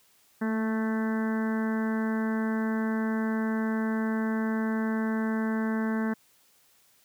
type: harmonic tone with a mistuned harmonic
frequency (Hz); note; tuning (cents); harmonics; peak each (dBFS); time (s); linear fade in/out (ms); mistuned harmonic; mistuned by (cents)
220; A3; 0; 1 / 2 / 3 / 4 / 5 / 6 / 7 / 8 / 9; -26 / -36 / -41 / -41 / -42 / -46 / -40 / -42 / -48; 0.41-6.14; 10; 1; +19
effects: white hiss -63 dBFS RMS until 7.04 s + high-pass 60 Hz 12 dB/octave